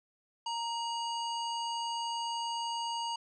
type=harmonic tone with a mistuned harmonic; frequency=930 Hz; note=A#5; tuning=4 cents flat; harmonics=1 / 3 / 5 / 7 / 9; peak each=-34 / -40 / -43 / -49 / -54 dBFS; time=0.46-3.16 s; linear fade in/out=5 ms; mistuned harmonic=3; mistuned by=+57 cents; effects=none